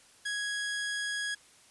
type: tone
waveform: sawtooth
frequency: 1661.2 Hz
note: G#6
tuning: in tune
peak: -28 dBFS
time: 0.25-1.35 s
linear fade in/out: 10 ms
effects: white hiss -59 dBFS RMS until 1.7 s + resampled to 24000 Hz